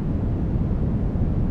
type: low-pass noise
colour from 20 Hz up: white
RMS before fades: -22 dBFS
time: 0-1.5 s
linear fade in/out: 0 ms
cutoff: 150 Hz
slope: 12 dB/octave
effects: none